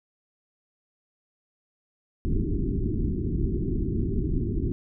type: low-pass noise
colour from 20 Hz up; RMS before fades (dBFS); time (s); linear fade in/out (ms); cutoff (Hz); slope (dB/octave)
pink; -26; 2.25-4.72; 0; 400; 96
effects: none